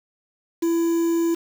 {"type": "tone with quantisation", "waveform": "triangle", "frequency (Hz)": 334.5, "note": "E4", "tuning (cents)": 25, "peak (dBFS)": -16, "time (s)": [0.62, 1.35], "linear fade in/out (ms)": 10, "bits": 6, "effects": []}